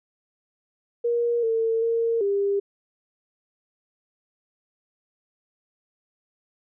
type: tone with pitch steps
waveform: sine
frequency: 473.2 / 451.7 / 460 / 400 Hz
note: A#4 / A4 / A#4 / G4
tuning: +26 / +45 / -23 / +35 cents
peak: -20 dBFS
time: 1.04-2.6 s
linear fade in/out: 10 ms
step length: 390 ms
effects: none